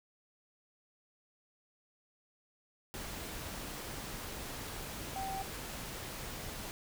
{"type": "tone in noise", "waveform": "sine", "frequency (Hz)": 773, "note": "G5", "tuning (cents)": -24, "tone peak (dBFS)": -37, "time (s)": [5.16, 5.42], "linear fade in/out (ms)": 0, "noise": "pink", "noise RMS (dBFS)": -43, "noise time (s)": [2.94, 6.71], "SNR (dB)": 3, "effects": []}